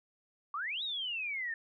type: exponential two-way sweep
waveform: sine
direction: up then down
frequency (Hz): 1105 to 3890 to 1773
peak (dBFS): -34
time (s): 0.54-1.54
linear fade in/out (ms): 2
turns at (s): 0.83
effects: none